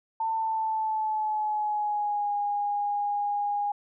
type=tone with pitch glide; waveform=sine; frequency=894 to 819.8 Hz; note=A5 to G#5; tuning=+27 to -23 cents; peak=-25 dBFS; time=0.2-3.72 s; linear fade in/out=5 ms; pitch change=-150 cents; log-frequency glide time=0.33-2.33 s; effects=none